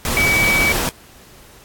sine tone in noise, 2284 Hz, D7, 49 cents flat, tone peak -14 dBFS, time 0.17-0.72 s, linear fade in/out 0 ms, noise pink, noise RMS -20 dBFS, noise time 0.05-0.89 s, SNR +3 dB, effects pink hiss -45 dBFS RMS until 1.64 s + AAC 64 kbps

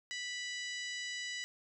harmonic tone, 985 Hz, B5, 5 cents flat, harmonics 2 / 3 / 4 / 5 / 6 / 7 / 8, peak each -41 / -45 / -47 / -49 / -51 / -52 / -53 dBFS, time 0.11-1.44 s, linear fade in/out 0 ms, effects none

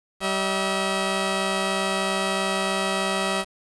10% pulse tone pair together, 193 / 642.1 Hz, G3 / E5, -27 / -46 cents, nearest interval octave + major sixth, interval 2081 cents, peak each -17 dBFS, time 0.2-3.45 s, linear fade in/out 50 ms, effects resampled to 22050 Hz + 7-bit

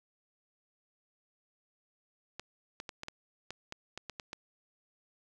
clicks, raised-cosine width 0.2 ms, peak -23 dBFS, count 11, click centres 2.396 / 2.801 / 2.892 / 3.034 / 3.084 / 3.506 / 3.724 / 3.976 / 4.097 / 4.198 / 4.331 s, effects none

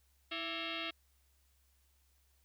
sine tone with frequency modulation, 326.2 Hz, E4, 18 cents flat, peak -37 dBFS, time 0.31-0.91 s, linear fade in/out 10 ms, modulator 497 Hz, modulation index 7, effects added 67 Hz sine -70 dBFS peak until 2.44 s + white hiss -75 dBFS RMS until 2.44 s

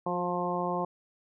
harmonic tone with a mistuned harmonic, 176.9 Hz, F3, 23 cents sharp, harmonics 1 / 2 / 3 / 4 / 5 / 6, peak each -35 / -35 / -35 / -35 / -35 / -35 dBFS, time 0.06-0.85 s, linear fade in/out 5 ms, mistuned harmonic 2, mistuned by +17 cents, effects none

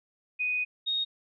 sine tone pair in turn, 2489 / 3729 Hz, D#7 / A#7, 0 / 0 cents, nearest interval perfect fifth, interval 700 cents, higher second, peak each -26 dBFS, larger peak neither, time 0.39-0.65 / 0.86-1.05 s, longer first, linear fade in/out 20 ms, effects none

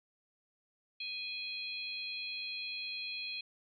harmonic tone, 830.6 Hz, G#5, in tune, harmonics 3 / 4 / 5, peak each -41 / -45 / -42 dBFS, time 1-3.41 s, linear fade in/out 5 ms, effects none

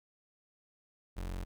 35% pulse tone, 45 Hz, F#1, 47 cents flat, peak -35 dBFS, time 1.16-1.45 s, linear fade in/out 20 ms, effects none

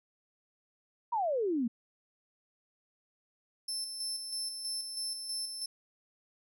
sine exponential sweep, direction down, 987.8 to 220 Hz, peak -28 dBFS, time 1.12-1.68 s, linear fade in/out 10 ms
30% pulse tone with tremolo, 5300 Hz, E8, 9 cents sharp, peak -30 dBFS, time 3.68-5.66 s, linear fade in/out 5 ms, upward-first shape square, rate 3.1 Hz, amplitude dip 45%
effects none

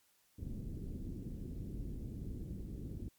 pink low-pass noise, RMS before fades -43 dBFS, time 0.38-3.09 s, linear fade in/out 10 ms, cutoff 320 Hz, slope 24 dB/octave, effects white hiss -72 dBFS RMS until 3.18 s + MP3 96 kbps

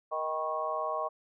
harmonic tone with a mistuned harmonic, 156.6 Hz, D#3, 11 cents sharp, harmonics 3 / 4 / 5 / 6 / 7, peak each -41 / -34 / -38 / -40 / -34 dBFS, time 0.11-1.09 s, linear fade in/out 20 ms, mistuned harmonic 6, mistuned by +67 cents, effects none

